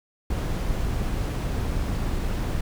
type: noise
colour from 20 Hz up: brown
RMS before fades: -26 dBFS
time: 0.3-2.61 s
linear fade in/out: 5 ms
effects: none